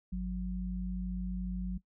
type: tone pair together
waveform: sine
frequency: 51.26 / 183 Hz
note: G#1 / F#3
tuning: -22 / -19 cents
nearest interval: octave + minor seventh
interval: 2203 cents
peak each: -36 / -35 dBFS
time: 0.12-1.78 s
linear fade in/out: 10 ms
effects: noise-tail reverb RT60 0.1 s tail -18 dB re dry